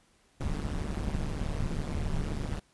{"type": "noise with amplitude modulation", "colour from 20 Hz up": "brown", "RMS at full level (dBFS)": -28, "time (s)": [0.4, 2.6], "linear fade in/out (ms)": 10, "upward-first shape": "sine", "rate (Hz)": 147, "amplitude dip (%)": 90, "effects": ["pink hiss -66 dBFS RMS until 2.73 s", "resampled to 24000 Hz"]}